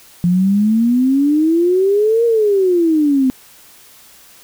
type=exponential two-way sweep; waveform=sine; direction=up then down; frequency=172.6 to 472.6 to 254.9 Hz; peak=-10 dBFS; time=0.24-3.3 s; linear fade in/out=0 ms; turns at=2.25 s; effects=white hiss -44 dBFS RMS until 4.43 s